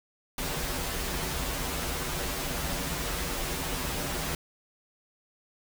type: noise with comb filter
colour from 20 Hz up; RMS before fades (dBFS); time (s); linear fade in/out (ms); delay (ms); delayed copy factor
pink; -32; 0.38-4.35; 2; 9.5; -0.85
effects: none